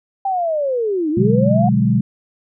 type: linear two-way sweep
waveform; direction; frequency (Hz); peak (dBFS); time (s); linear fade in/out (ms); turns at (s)
sine; down then up; 794 to 293.7 to 735; -16; 0.25-1.69; 5; 1.1
type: chord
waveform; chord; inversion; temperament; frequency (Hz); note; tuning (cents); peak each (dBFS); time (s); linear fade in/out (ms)
sine; G# half-diminished seventh; first; equal; 123.47 / 146.83 / 185 / 207.7; B2 / D3 / F#3 / G#3; 0 / 0 / 0 / 0; -17 / -21 / -18 / -16; 1.17-2.01; 5
effects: none